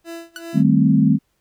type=tone with tremolo; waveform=30% pulse; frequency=334.5 Hz; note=E4; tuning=25 cents sharp; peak=-27 dBFS; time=0.04-0.65 s; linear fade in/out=50 ms; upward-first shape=sine; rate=2.7 Hz; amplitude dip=95%
type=tone with exponential decay; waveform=sawtooth; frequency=1480 Hz; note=F#6; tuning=in tune; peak=-23 dBFS; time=0.36-0.45 s; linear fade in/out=1 ms; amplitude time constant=19 ms
type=chord; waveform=sine; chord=A half-diminished seventh; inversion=second; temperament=equal; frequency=155.56 / 196 / 220 / 261.6 Hz; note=Eb3 / G3 / A3 / C4; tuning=0 / 0 / 0 / 0 cents; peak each=-17 dBFS; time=0.53-1.19 s; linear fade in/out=50 ms
effects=pink hiss -68 dBFS RMS until 1.4 s